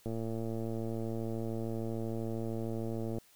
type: click train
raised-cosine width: 2 ms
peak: -25 dBFS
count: 354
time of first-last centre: 0.06-3.184 s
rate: 113 Hz
effects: white hiss -63 dBFS RMS until 3.35 s